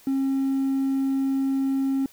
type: tone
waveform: triangle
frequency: 270 Hz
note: C#4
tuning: 45 cents flat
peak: -18 dBFS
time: 0.07-2.06 s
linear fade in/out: 2 ms
effects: tanh soft clip ceiling -16 dBFS + white hiss -53 dBFS RMS until 2.12 s